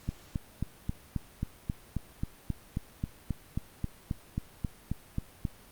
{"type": "click train", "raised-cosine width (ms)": 5, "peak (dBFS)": -18, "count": 21, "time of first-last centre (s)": [0.09, 5.452], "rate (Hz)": 3.73, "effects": ["pink hiss -55 dBFS RMS until 5.71 s", "Opus 48 kbps"]}